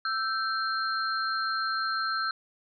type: tone cluster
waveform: sine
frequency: 1328 / 1554 / 4182 Hz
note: E6 / G6 / C8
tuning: +12 / -16 / -2 cents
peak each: -29 / -32 / -34 dBFS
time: 0.05-2.31 s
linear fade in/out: 2 ms
effects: none